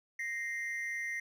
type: ring-modulated tone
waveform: triangle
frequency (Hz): 1975.5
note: B6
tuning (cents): 0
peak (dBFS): -30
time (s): 0.19-1.2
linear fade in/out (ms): 5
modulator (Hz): 112
effects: none